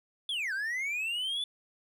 triangle linear two-way sweep, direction down then up, 3500 to 1500 to 3500 Hz, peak -29 dBFS, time 0.29-1.44 s, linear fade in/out 2 ms, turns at 0.53 s, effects none

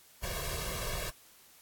pink noise with comb filter, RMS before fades -36 dBFS, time 0.22-1.11 s, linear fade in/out 20 ms, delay 1.8 ms, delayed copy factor +0.95, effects white hiss -59 dBFS RMS until 1.61 s + AAC 64 kbps

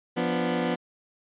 20% pulse chord, B diminished, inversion second, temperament equal, 174.61 / 246.9 / 293.7 Hz, F3 / B3 / D4, 0 / 0 / 0 cents, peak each -24 / -22 / -28 dBFS, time 0.16-0.76 s, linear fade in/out 20 ms, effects resampled to 8000 Hz

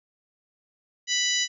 harmonic tone, 987.8 Hz, B5, in tune, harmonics 2 / 3 / 4 / 5 / 6 / 7, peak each -29 / -28 / -29 / -32 / -29 / -31 dBFS, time 1.07-1.48 s, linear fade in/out 50 ms, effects none

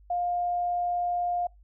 sine tone, 706 Hz, F5, 19 cents sharp, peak -25 dBFS, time 0.1-1.47 s, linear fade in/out 5 ms, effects noise-tail reverb RT60 0.2 s tail -26 dB re dry + added 50 Hz sine -52 dBFS peak until 1.63 s

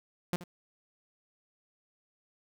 sawtooth tone with echo, 176.6 Hz, F3, 20 cents sharp, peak -24 dBFS, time 0.33-0.36 s, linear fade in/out 0 ms, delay 78 ms, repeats 1, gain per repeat -15 dB, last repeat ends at 0.438 s, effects none

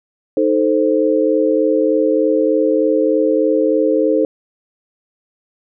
sine chord, A diminished, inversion second, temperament equal, 311.1 / 440 / 523.3 Hz, Eb4 / A4 / C5, 0 / 0 / 0 cents, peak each -16 dBFS, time 0.37-4.25 s, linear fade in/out 2 ms, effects none

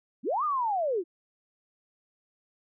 sine linear two-way sweep, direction up then down, 176.5 to 1251 to 318.7 Hz, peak -25 dBFS, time 0.23-1.04 s, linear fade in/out 50 ms, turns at 0.44 s, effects none

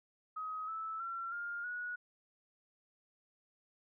sine tone with pitch steps, 1265 / 1311.1 / 1358.9 / 1408.5 / 1459.8 Hz, D#6 / E6 / F6 / F6 / F#6, +28 / -10 / -48 / +14 / -24 cents, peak -38 dBFS, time 0.36-1.96 s, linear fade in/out 10 ms, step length 320 ms, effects none

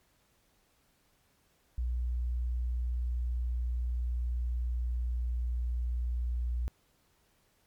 sine tone with pitch glide, 60.6 to 60.15 Hz, B1 to B1, -32 to -45 cents, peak -29 dBFS, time 1.78-6.68 s, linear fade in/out 0 ms, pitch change -13 cents, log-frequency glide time 2.6-5.7 s, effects pink hiss -70 dBFS RMS until 7.66 s + MP3 96 kbps

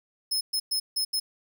sawtooth tone bursts at uneven times, 5180 Hz, E8, 31 cents flat, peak -22 dBFS, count 5, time 0.31-0.41 / 0.53-0.6 / 0.71-0.8 / 0.96-1.05 / 1.13-1.2 s, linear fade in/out 10 ms, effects none

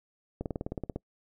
slowing click train, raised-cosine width 2 ms, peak -20 dBFS, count 11, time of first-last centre 0.41-0.96 s, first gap 48 ms, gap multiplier 1.03, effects noise-tail reverb RT60 0.1 s tail -25 dB re dry

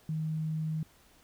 sine tone, 157.2 Hz, D#3, 18 cents sharp, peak -30 dBFS, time 0.09-0.83 s, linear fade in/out 2 ms, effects pink hiss -62 dBFS RMS until 1.23 s

